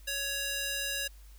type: tone with high-pass filter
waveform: square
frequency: 557 Hz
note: C#5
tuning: 8 cents sharp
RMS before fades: -34 dBFS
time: 0.07-1.08 s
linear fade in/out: 10 ms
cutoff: 2000 Hz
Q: 0.7
effects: added 50 Hz sine -49 dBFS peak until 1.38 s + white hiss -62 dBFS RMS until 1.38 s